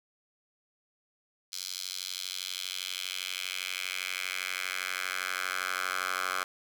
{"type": "tone with high-pass filter sweep", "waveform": "10% pulse", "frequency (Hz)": 92.5, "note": "F#2", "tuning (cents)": 0, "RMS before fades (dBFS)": -35, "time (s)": [1.52, 6.44], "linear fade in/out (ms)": 10, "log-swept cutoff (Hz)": [4600, 1200], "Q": 2.1, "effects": []}